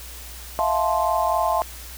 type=chord; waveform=sine; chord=F major seventh; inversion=third; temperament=just; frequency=654.8 / 698.5 / 873.1 / 1047.7 Hz; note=E5 / F5 / A5 / C6; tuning=-12 / 0 / -14 / +2 cents; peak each=-24 dBFS; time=0.59-1.62 s; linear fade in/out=0 ms; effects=added 60 Hz sine -39 dBFS peak until 1.97 s + white hiss -40 dBFS RMS until 1.97 s